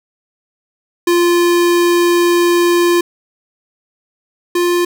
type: tone pair in turn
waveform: square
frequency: 347.5 / 350.5 Hz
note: F4 / F4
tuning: -9 / +6 cents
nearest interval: unison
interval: 15 cents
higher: second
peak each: -10 / -12 dBFS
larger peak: first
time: 1.07-3.01 / 4.55-4.85 s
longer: first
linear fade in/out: 5 ms
effects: none